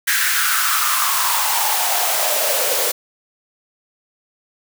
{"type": "noise with high-pass filter sweep", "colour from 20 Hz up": "white", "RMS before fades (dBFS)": -18, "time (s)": [0.07, 2.92], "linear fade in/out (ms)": 10, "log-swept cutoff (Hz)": [1700, 480], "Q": 5.4, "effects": []}